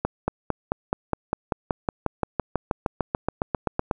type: accelerating click train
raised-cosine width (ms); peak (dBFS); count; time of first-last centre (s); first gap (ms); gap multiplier
1; -8; 24; 0.05-3.912; 230; 0.97
effects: none